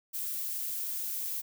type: noise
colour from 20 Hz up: violet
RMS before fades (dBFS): -35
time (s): 0.13-1.42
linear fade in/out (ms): 20
effects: none